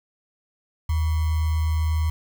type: tone with sample-and-hold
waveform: sine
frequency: 79.1 Hz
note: D#2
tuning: 29 cents sharp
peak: -19 dBFS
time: 0.89-2.1 s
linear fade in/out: 5 ms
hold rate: 1050 Hz
effects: none